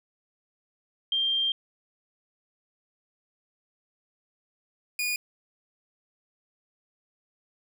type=tone pair in turn; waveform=sine / sawtooth; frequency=3180 / 2449 Hz; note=G7 / D#7; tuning=+24 / -28 cents; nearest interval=perfect fourth; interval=452 cents; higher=first; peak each=-23 dBFS; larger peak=neither; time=1.12-1.52 / 4.99-5.16 s; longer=first; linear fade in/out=2 ms; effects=none